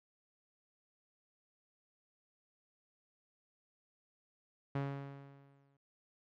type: tone with exponential decay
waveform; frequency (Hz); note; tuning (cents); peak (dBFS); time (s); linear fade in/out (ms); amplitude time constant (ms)
sawtooth; 139.2; C#3; +8; -29; 4.75-5.77; 5; 220
effects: low-pass 2000 Hz 12 dB/octave